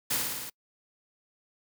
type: noise with echo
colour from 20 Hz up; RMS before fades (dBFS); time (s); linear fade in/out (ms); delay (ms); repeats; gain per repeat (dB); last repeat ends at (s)
white; -28; 0.1-0.17; 10; 55; 6; -2; 0.5
effects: noise-tail reverb RT60 0.1 s tail -26 dB re dry